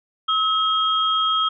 sine tone pair together, 1286 / 3241 Hz, E6 / G#7, -43 / -43 cents, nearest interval octave + major third, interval 1600 cents, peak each -19 / -21 dBFS, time 0.28-1.49 s, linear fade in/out 10 ms, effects none

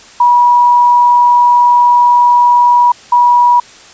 sine tone pair in turn, 969 / 969 Hz, B5 / B5, -33 / -33 cents, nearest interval unison, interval 0 cents, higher neither, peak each -4 dBFS, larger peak neither, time 0.2-2.92 / 3.12-3.6 s, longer first, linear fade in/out 5 ms, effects white hiss -37 dBFS RMS until 3.93 s + resampled to 16000 Hz

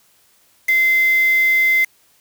sine tone with quantisation, 2070 Hz, C7, 19 cents flat, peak -12 dBFS, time 0.68-1.85 s, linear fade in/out 10 ms, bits 4, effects white hiss -56 dBFS RMS until 2.2 s

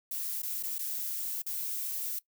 violet noise with dropouts, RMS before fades -35 dBFS, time 0.11-2.19 s, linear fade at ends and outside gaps 5 ms, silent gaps 0.42-0.43 / 0.628-0.634 / 0.783-0.79 / 1.42-1.463 s, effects noise-tail reverb RT60 0.1 s tail -19 dB re dry

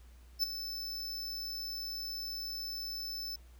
square tone with ADSR envelope, 5274 Hz, E8, in tune, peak -26 dBFS, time 0.39-3.36 s, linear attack 42 ms, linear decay 11 ms, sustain -12 dB, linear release 6 ms, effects added 60 Hz sine -53 dBFS peak until 3.59 s + pink hiss -66 dBFS RMS until 3.59 s

